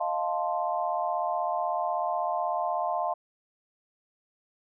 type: chord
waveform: sine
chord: F dominant seventh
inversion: third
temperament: equal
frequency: 622.3 / 698.5 / 880 / 1046.5 Hz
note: Eb5 / F5 / A5 / C6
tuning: 0 / 0 / 0 / 0 cents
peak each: -33 / -29 / -33 / -33 dBFS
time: 0-3.14 s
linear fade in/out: 10 ms
effects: none